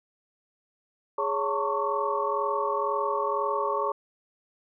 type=tone cluster; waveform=sine; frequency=415.1 / 558 / 902 / 1092 / 1134 Hz; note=G#4 / C#5 / A5 / C#6 / C#6; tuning=-1 / +11 / +43 / -26 / +39 cents; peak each=-31 dBFS; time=1.18-3.92 s; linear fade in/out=5 ms; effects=none